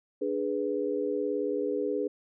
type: chord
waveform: sine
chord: G# diminished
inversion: second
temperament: equal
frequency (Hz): 293.7 / 415.3 / 493.9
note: D4 / G#4 / B4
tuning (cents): 0 / 0 / 0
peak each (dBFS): -33 / -30 / -32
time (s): 0.21-2.08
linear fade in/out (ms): 10
effects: none